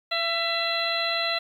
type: harmonic tone with a mistuned harmonic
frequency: 673 Hz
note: E5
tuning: 36 cents sharp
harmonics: 1 / 2 / 3 / 4 / 5 / 6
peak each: -30 / -32 / -31 / -32 / -34 / -28 dBFS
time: 0.11-1.39 s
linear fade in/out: 10 ms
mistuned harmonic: 3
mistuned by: -25 cents
effects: 9-bit